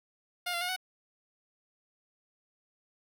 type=tone with pitch steps; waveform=10% pulse; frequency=710 / 690 / 718 / 743 Hz; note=F5 / F5 / F5 / F#5; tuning=+28 / -21 / +48 / +7 cents; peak=-23 dBFS; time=0.46-0.764 s; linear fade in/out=10 ms; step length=76 ms; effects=none